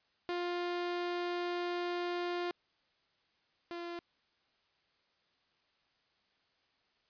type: tone pair in turn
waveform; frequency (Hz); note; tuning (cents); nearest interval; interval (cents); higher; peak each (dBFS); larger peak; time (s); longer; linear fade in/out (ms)
sawtooth; 351.5 / 344.5; F4 / F4; +11 / -24; unison; 35; first; -30 / -36; first; 0.29-2.51 / 3.71-3.99; first; 0
effects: white hiss -74 dBFS RMS until 7.09 s + resampled to 11025 Hz